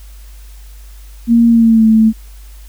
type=tone with pitch glide; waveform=sine; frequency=233.1 to 220.7 Hz; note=A#3 to A3; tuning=0 to +5 cents; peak=-5 dBFS; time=1.27-2.13 s; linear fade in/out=50 ms; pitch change=-95 cents; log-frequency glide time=1.48-1.86 s; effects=added 50 Hz sine -32 dBFS peak until 2.68 s + white hiss -46 dBFS RMS until 2.68 s